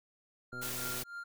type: tone with tremolo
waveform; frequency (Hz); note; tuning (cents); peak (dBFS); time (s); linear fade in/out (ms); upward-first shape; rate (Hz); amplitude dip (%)
triangle; 1396.9; F6; 0; -37; 0.52-1.24; 10; triangle; 3.4; 100
type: click train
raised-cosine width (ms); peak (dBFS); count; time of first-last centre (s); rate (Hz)
2; -36; 63; 0.53-1.03; 124
type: noise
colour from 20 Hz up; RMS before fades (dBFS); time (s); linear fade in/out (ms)
white; -39; 0.61-1.04; 20
effects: none